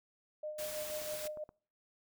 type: tone with tremolo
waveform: sine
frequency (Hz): 609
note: D#5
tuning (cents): -37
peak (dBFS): -37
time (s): 0.43-1.44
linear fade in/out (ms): 5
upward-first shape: sine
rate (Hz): 6.2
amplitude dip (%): 55
type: noise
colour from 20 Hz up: white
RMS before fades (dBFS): -44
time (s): 0.58-1.28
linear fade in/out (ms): 10
type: click train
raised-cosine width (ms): 1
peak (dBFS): -38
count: 6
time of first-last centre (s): 0.9-1.491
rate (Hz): 8.46
effects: noise-tail reverb RT60 0.5 s tail -26 dB re dry